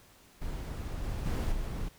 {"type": "noise with level steps", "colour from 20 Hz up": "brown", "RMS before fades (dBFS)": [-36, -34, -30, -35], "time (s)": [0.41, 1.89], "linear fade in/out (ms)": 10, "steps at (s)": [1.02, 1.25, 1.51], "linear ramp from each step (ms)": 20, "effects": ["pink hiss -59 dBFS RMS until 1.98 s"]}